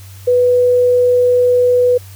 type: tone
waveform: sine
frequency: 493.9 Hz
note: B4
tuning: in tune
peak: -8 dBFS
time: 0.27-1.98 s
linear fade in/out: 10 ms
effects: added 96 Hz sine -33 dBFS peak until 2.15 s + white hiss -42 dBFS RMS until 2.15 s